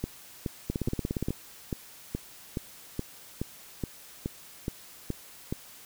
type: two click trains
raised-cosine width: 3 ms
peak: -17 / -16 dBFS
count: 14 / 11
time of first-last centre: 0.04-5.525 / 0.7-1.285 s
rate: 2.37 / 17.1 Hz
effects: white hiss -50 dBFS RMS until 5.85 s